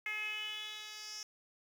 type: tone with band-pass filter sweep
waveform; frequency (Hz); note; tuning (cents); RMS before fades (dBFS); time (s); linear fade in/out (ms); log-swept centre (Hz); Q
10% pulse; 425.5; G#4; +42; -42; 0.06-1.23; 2; 2200 to 5500; 6.3
effects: 10-bit